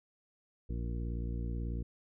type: harmonic tone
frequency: 58.27 Hz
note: A#1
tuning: in tune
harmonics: 1 / 2 / 3 / 4 / 5 / 6 / 8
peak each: -35 / -41 / -45 / -47 / -49 / -51 / -53 dBFS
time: 0.69-1.83 s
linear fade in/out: 10 ms
effects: none